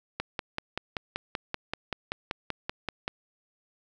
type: click train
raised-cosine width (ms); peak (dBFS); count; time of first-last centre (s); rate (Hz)
0.3; -14; 16; 0.2-3.079; 5.21
effects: none